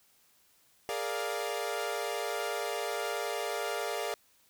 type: chord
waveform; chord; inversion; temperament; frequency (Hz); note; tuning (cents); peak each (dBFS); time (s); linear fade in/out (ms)
sawtooth; Bb dominant seventh; third; equal; 415.3 / 466.2 / 587.3 / 698.5; Ab4 / Bb4 / D5 / F5; 0 / 0 / 0 / 0; -34; 0.89-4.14; 0
effects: white hiss -66 dBFS RMS until 4.49 s